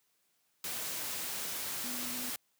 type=tone in noise; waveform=sine; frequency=247.3 Hz; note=B3; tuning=3 cents sharp; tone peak=-44 dBFS; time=1.84-2.3 s; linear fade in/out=2 ms; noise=white; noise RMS=-38 dBFS; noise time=0.64-2.36 s; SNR=-9 dB; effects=white hiss -75 dBFS RMS until 2.59 s + high-pass 100 Hz 12 dB/octave